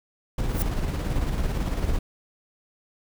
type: noise with tremolo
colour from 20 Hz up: brown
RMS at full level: -24 dBFS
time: 0.38-1.99 s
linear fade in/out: 5 ms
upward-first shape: square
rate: 18 Hz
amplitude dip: 35%
type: noise with exponential growth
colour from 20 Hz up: violet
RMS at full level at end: -27 dBFS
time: 0.46-0.62 s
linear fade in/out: 0 ms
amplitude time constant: 33 ms
effects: none